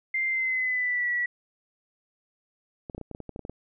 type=tone with pitch glide; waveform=sine; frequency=2093 to 1941.6 Hz; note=C7 to B6; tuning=0 to -30 cents; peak=-24 dBFS; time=0.14-1.26 s; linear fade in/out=5 ms; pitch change=-130 cents; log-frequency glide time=0.28-1.11 s
type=clicks; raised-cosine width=2 ms; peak=-24 dBFS; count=12; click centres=2.898 / 2.948 / 2.98 / 3.013 / 3.113 / 3.149 / 3.203 / 3.293 / 3.361 / 3.393 / 3.451 / 3.496 s
effects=none